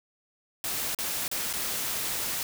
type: noise with dropouts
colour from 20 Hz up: white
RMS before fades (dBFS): -31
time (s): 0.64-2.43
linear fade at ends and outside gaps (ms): 1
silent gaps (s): 0.948-0.987 / 1.28-1.314 / 1.529-1.536
effects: none